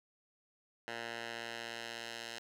10% pulse tone with band-pass filter sweep, 116.54 Hz, A#2, in tune, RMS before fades -44 dBFS, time 0.88-2.39 s, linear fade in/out 0 ms, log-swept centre 1900 to 3800 Hz, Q 0.82, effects none

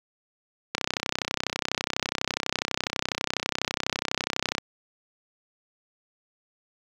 click train, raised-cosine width 0.2 ms, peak -7 dBFS, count 124, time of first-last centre 0.75-4.582 s, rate 32.1 Hz, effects high-pass 100 Hz 12 dB/octave + 8-bit

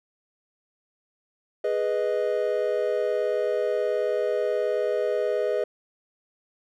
triangle chord, G# minor, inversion none, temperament equal, 415.3 / 493.9 / 622.3 Hz, G#4 / B4 / D#5, 0 / 0 / 0 cents, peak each -25 dBFS, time 1.64-5.64 s, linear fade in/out 5 ms, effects none

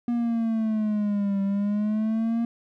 triangle exponential two-way sweep, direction down then up, 240 to 196 to 234 Hz, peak -20 dBFS, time 0.08-2.45 s, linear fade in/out 2 ms, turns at 1.42 s, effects none

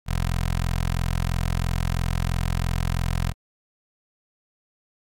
15% pulse tone with notch filter, 43 Hz, F1, 26 cents flat, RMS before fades -24 dBFS, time 0.06-3.34 s, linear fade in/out 50 ms, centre 370 Hz, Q 0.72, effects AAC 64 kbps

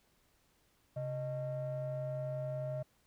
triangle ring-modulated tone, 242.8 Hz, B3, 29 cents flat, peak -29 dBFS, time 0.96-2.83 s, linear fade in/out 10 ms, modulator 377 Hz, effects tanh soft clip ceiling -31 dBFS + pink hiss -72 dBFS RMS until 3.06 s

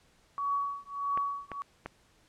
sine tone with tremolo, 1128 Hz, C#6, 30 cents sharp, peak -26 dBFS, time 0.38-1.62 s, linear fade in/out 0 ms, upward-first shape triangle, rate 1.6 Hz, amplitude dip 100%
clicks, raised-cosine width 0.5 ms, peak -22 dBFS, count 3, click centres 1.175 / 1.517 / 1.86 s
effects pink hiss -65 dBFS RMS until 2.28 s + low-pass 9000 Hz 12 dB/octave

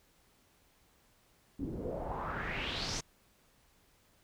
pink noise with low-pass filter sweep, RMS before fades -38 dBFS, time 1.59-3.01 s, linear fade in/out 10 ms, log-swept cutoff 250 to 6600 Hz, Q 4.1, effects pink hiss -68 dBFS RMS until 4.23 s

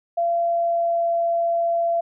sine tone with pitch glide, 683 to 678.7 Hz, F5 to F5, -39 to -50 cents, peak -18 dBFS, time 0.17-2.01 s, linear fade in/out 10 ms, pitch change -11 cents, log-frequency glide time 0.37-1.1 s, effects none

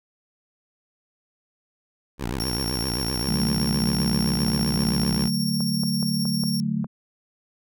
10% pulse tone with vibrato, 61.74 Hz, B1, in tune, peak -18 dBFS, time 2.18-5.3 s, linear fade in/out 50 ms, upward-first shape triangle, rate 7.7 Hz, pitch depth 290 cents each way
sawtooth tone with tremolo, 5510 Hz, F8, 24 cents flat, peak -23 dBFS, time 2.4-6.6 s, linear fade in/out 0 ms, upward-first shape triangle, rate 15 Hz, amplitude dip 45%
sine chord, D major, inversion none, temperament equal, 146.83 / 185 / 220 Hz, D3 / F#3 / A3, 0 / 0 / 0 cents, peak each -28 / -27 / -25 dBFS, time 3.26-6.87 s, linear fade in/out 50 ms
clicks, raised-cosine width 1 ms, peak -22 dBFS, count 12, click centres 4.477 / 4.592 / 4.774 / 4.826 / 4.885 / 5.032 / 5.606 / 5.835 / 6.028 / 6.254 / 6.437 / 6.844 s
effects none

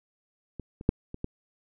clicks, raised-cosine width 3 ms, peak -24 / -27 / -7 / -24 / -18 dBFS, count 5, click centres 0.597 / 0.811 / 0.891 / 1.144 / 1.244 s, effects none

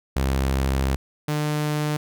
sawtooth tone pair in turn, 66.9 / 150.19 Hz, C2 / D3, +39 / +39 cents, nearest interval octave + major second, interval 1400 cents, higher second, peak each -16 / -18 dBFS, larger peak first, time 0.16-0.96 / 1.28-1.97 s, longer first, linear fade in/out 5 ms, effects none

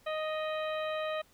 harmonic tone with a mistuned harmonic, 622.3 Hz, D#5, in tune, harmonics 1 / 2 / 3 / 4 / 5 / 6, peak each -33 / -39 / -43 / -45 / -47 / -49 dBFS, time 0.06-1.22 s, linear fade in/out 10 ms, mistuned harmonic 6, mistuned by +65 cents, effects pink hiss -64 dBFS RMS until 1.33 s

